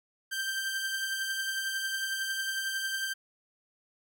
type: beating tone pair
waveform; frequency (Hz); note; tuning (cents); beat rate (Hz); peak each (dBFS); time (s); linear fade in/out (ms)
sawtooth; 1568 / 1579; G6 / G6; 0 / +12; 11; -28 / -36; 0.31-3.14; 20
effects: none